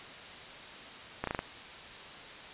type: slowing click train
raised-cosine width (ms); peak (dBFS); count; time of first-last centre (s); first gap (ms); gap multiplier
0.5; -17; 5; 1.24-1.391; 33; 1.09
effects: white hiss -46 dBFS RMS until 2.53 s + resampled to 8000 Hz